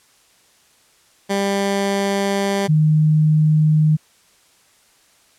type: tone pair in turn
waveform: 15% pulse / sine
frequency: 198.3 / 154.31 Hz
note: G3 / D#3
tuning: +20 / -14 cents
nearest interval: major third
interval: 434 cents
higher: first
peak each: -11 dBFS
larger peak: neither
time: 1.29-2.68 / 2.68-3.97 s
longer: first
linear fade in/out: 20 ms
effects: white hiss -55 dBFS RMS until 5.38 s + low-pass 10000 Hz 12 dB/octave